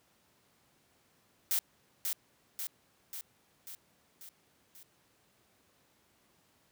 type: noise with echo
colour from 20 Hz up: blue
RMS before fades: -30 dBFS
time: 1.51-1.59 s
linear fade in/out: 0 ms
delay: 540 ms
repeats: 6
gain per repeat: -4 dB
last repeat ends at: 4.83 s
effects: pink hiss -69 dBFS RMS until 6.71 s + high-pass 100 Hz 12 dB/octave